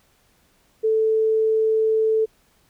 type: tone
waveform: sine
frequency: 440 Hz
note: A4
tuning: in tune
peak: -16 dBFS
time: 0.83-2.26 s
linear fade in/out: 20 ms
effects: pink hiss -61 dBFS RMS until 2.69 s